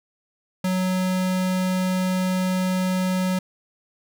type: tone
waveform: square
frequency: 185 Hz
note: F#3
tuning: in tune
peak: -21 dBFS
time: 0.64-3.39 s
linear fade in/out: 5 ms
effects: none